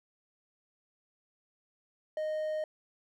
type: tone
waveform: triangle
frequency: 619 Hz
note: D#5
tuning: 9 cents flat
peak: -29 dBFS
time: 2.17-2.64 s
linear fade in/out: 2 ms
effects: none